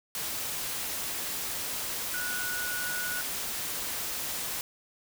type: tone in noise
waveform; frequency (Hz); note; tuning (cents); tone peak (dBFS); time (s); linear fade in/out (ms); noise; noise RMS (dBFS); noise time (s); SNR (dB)
sine; 1464; F#6; -19; -33; 2.14-3.21; 0; white; -34; 0.15-4.61; -2
effects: none